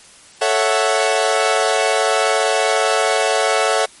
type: chord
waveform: sawtooth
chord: F# minor seventh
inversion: first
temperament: equal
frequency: 440 / 554.4 / 659.3 / 740 Hz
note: A4 / C#5 / E5 / F#5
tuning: 0 / 0 / 0 / 0 cents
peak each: -16 dBFS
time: 0.41-3.86 s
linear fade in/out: 10 ms
effects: white hiss -44 dBFS RMS until 4 s + MP3 48 kbps